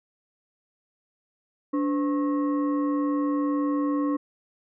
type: tone with frequency modulation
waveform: sine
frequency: 290 Hz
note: D4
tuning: 22 cents flat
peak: -22 dBFS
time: 1.73-4.17 s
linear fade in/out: 10 ms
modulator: 798 Hz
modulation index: 0.58
effects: none